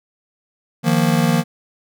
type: chord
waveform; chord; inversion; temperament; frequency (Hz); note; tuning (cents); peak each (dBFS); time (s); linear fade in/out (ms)
square; Eb suspended second; none; just; 155.56 / 175.01 / 233.3; Eb3 / F3 / Bb3; 0 / +4 / +2; -19; 0.83-1.44; 50
effects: none